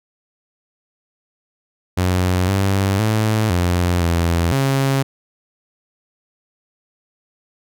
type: tone with pitch steps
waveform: sawtooth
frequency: 91.2 / 97.6 / 108.8 / 88.3 / 84.8 / 136 Hz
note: F#2 / G2 / A2 / F2 / E2 / C#3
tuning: -24 / -7 / -19 / +20 / +50 / -33 cents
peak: -11 dBFS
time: 1.97-5.03 s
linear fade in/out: 10 ms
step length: 510 ms
effects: none